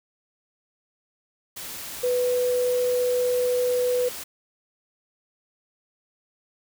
sine tone in noise, 495.9 Hz, B4, 7 cents sharp, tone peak -20 dBFS, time 2.03-4.09 s, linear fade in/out 10 ms, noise white, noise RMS -36 dBFS, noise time 1.56-4.24 s, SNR +13 dB, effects none

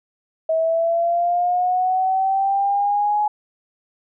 sine linear sweep, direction up, 641 to 843 Hz, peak -16 dBFS, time 0.49-3.28 s, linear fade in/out 5 ms, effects none

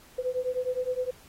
sine beating tone pair, 500 / 509.7 Hz, B4 / C5, +21 / -45 cents, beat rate 9.7 Hz, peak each -30 dBFS, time 0.18-1.11 s, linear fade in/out 10 ms, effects pink hiss -55 dBFS RMS until 1.28 s + AAC 48 kbps

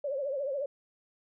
sine tone with vibrato, 554.4 Hz, C#5, in tune, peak -30 dBFS, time 0.04-0.66 s, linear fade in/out 5 ms, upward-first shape triangle, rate 14 Hz, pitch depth 130 cents each way, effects none

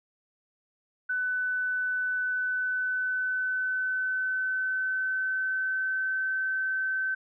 sine tone with pitch glide, 1500 to 1535.9 Hz, F#6 to G6, +23 to -36 cents, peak -26 dBFS, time 1.09-7.15 s, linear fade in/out 10 ms, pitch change +41 cents, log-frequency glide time 2.09-6.35 s, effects none

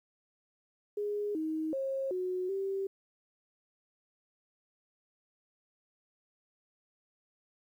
sine tone with pitch steps, 413.6 / 315.1 / 538 / 366.8 / 389.4 Hz, G#4 / D#4 / C5 / F#4 / G4, -7 / +22 / +48 / -15 / -12 cents, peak -31 dBFS, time 0.97-2.87 s, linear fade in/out 5 ms, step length 380 ms, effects 11-bit

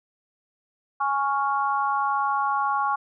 sine chord, Db major, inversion second, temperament equal, 830.6 / 1108.7 / 1396.9 Hz, Ab5 / Db6 / F6, 0 / 0 / 0 cents, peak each -25 / -24 / -30 dBFS, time 1-2.96 s, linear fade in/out 10 ms, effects none

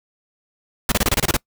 pink noise bursts, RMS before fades -17 dBFS, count 9, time 0.89-1.367 s, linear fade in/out 2 ms, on 29 ms, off 27 ms, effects noise-tail reverb RT60 0.1 s tail -25 dB re dry

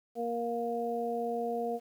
harmonic tone, 234.8 Hz, A#3, 13 cents sharp, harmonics 1 / 2 / 3, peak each -38 / -33 / -35 dBFS, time 0.15-1.8 s, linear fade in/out 50 ms, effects 10-bit

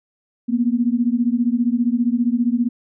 sine beating tone pair, 233.1 / 248.1 Hz, A#3 / B3, 0 / +8 cents, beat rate 15 Hz, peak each -18 / -19 dBFS, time 0.48-2.69 s, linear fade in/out 20 ms, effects none

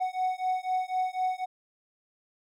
triangle beating tone pair, 740 / 744 Hz, F#5 / F#5, 0 / +9 cents, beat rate 4 Hz, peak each -28 dBFS, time 0-1.46 s, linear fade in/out 20 ms, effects none

